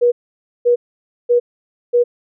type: tone bursts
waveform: sine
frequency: 482.8 Hz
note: B4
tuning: 39 cents flat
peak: -9 dBFS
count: 4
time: 0.01-2.04 s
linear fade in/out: 20 ms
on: 110 ms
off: 530 ms
effects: none